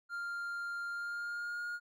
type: tone with pitch glide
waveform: triangle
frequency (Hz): 1396.9 to 1426.3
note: F6 to F6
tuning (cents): 0 to +36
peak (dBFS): -35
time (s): 0.09-1.8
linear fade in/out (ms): 50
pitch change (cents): +36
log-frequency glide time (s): 0.89-1.63
effects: none